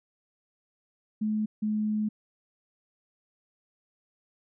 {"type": "tone pair in turn", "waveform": "sine", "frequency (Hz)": [214.4, 213.3], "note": ["A3", "G#3"], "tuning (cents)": [-45, 46], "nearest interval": "unison", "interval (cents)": 9, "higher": "first", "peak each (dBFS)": -25, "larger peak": "neither", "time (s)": [[1.21, 1.46], [1.62, 2.09]], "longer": "second", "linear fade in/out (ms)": 10, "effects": []}